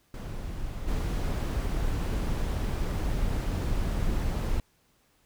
brown noise with level steps, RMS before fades -35 / -28 dBFS, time 0.14-4.6 s, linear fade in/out 2 ms, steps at 0.87 s, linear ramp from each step 20 ms, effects pink hiss -67 dBFS RMS until 5.25 s

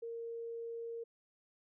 sine tone, 462.8 Hz, A#4, 13 cents flat, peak -40 dBFS, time 0.02-1.04 s, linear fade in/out 10 ms, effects none

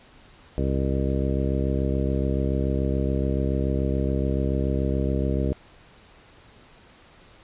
harmonic tone, 67 Hz, C2, 42 cents sharp, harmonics 1 / 2 / 3 / 4 / 5 / 6 / 7 / 9, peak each -25 / -28 / -30 / -31 / -32 / -33 / -33 / -35 dBFS, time 0.58-5.53 s, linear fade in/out 0 ms, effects pink hiss -52 dBFS RMS until 7.43 s + resampled to 8000 Hz

